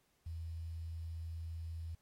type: tone with quantisation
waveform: sine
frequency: 82.41 Hz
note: E2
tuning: in tune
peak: -40 dBFS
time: 0.26-1.95 s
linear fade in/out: 5 ms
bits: 11
effects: pink hiss -75 dBFS RMS until 2.01 s + MP3 64 kbps